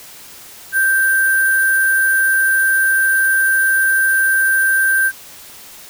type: tone with sample-and-hold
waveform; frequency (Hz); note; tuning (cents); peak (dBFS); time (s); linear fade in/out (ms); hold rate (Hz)
sine; 1568; G6; 0; -11; 0.72-5.12; 50; 11025
effects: white hiss -38 dBFS RMS until 5.89 s